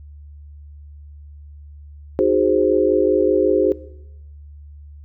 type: chord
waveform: sine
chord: Ab dominant seventh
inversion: second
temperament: equal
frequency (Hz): 311.1 / 370 / 415.3 / 523.3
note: Eb4 / Gb4 / Ab4 / C5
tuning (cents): 0 / 0 / 0 / 0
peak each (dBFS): -22 / -17 / -18 / -19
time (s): 2.19-3.72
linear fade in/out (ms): 0
effects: noise-tail reverb RT60 0.9 s tail -19 dB re dry + added 73 Hz sine -37 dBFS peak until 5.04 s